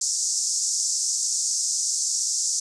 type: band-pass noise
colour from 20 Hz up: pink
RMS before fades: -25 dBFS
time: 0.01-2.6 s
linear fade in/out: 5 ms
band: 5400 to 8100 Hz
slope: 48 dB/octave
effects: none